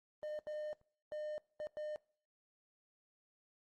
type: tone bursts at uneven times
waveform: triangle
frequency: 606 Hz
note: D#5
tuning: 46 cents flat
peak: -38 dBFS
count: 5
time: 0.23-0.39 / 0.47-0.73 / 1.12-1.38 / 1.6-1.67 / 1.77-1.96 s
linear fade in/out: 0 ms
effects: noise-tail reverb RT60 0.5 s tail -24 dB re dry + Opus 24 kbps